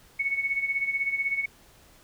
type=tone with tremolo; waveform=sine; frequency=2214 Hz; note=C#7; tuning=3 cents flat; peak=-22 dBFS; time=0.19-1.46 s; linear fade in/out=10 ms; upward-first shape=sine; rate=16 Hz; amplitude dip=70%; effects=pink hiss -56 dBFS RMS until 2.03 s